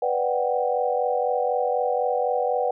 sine chord, G major seventh, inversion first, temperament equal, 493.9 / 587.3 / 740 / 784 Hz, B4 / D5 / F#5 / G5, 0 / 0 / 0 / 0 cents, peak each -24 / -28 / -26 / -28 dBFS, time 0.02-2.71 s, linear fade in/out 5 ms, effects none

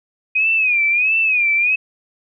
sine tone with vibrato, 2489 Hz, D#7, in tune, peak -13 dBFS, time 0.35-1.76 s, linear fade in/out 10 ms, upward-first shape sine, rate 1.5 Hz, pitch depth 120 cents each way, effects none

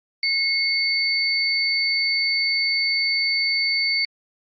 sine tone pair together, 2168 / 4540 Hz, C#7 / C#8, -39 / +41 cents, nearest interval octave + minor second, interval 1280 cents, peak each -22 / -21 dBFS, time 0.23-4.05 s, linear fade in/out 2 ms, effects Opus 24 kbps

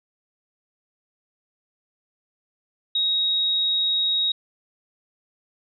sine tone, 3784 Hz, A#7, 25 cents sharp, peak -19 dBFS, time 2.95-4.32 s, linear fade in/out 5 ms, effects none

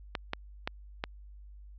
clicks, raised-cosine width 0.3 ms, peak -15 dBFS, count 4, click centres 0.152 / 0.334 / 0.675 / 1.039 s, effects added 50 Hz sine -47 dBFS peak until 1.78 s + low-pass 5000 Hz 12 dB/octave

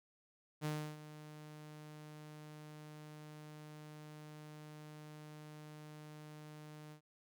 sawtooth tone with ADSR envelope, 151.9 Hz, D#3, 41 cents flat, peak -32 dBFS, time 0.61-7.01 s, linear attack 42 ms, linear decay 310 ms, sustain -15 dB, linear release 92 ms, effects none

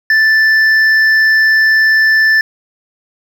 triangle tone with hard clipping, 1761 Hz, A6, 1 cent sharp, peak -8 dBFS, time 0.1-2.41 s, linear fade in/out 2 ms, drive 8 dB, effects none

